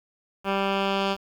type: tone with low-pass filter sweep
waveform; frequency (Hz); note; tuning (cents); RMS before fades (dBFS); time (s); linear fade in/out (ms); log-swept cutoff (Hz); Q
10% pulse; 196; G3; 0; -25; 0.44-1.17; 50; 2300 to 3900; 1.7
effects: 8-bit